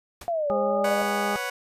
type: noise with exponential decay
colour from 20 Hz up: pink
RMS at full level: -36 dBFS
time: 0.21-0.33 s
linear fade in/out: 5 ms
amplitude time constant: 25 ms
type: exponential two-way sweep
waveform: sine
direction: down then up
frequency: 701 to 526 to 618 Hz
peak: -23 dBFS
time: 0.28-1.02 s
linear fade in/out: 0 ms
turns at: 0.57 s
type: harmonic tone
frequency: 204.6 Hz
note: G#3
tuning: 26 cents flat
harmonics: 1 / 2 / 3 / 4 / 6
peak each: -31 / -32 / -33 / -29 / -32 dBFS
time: 0.5-1.36 s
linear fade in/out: 0 ms
type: chord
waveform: 15% pulse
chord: B suspended second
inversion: none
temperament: just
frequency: 493.9 / 555.6 / 740.8 Hz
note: B4 / C#5 / F#5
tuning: 0 / +4 / +2 cents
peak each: -27 dBFS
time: 0.84-1.5 s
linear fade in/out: 5 ms
effects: resampled to 32000 Hz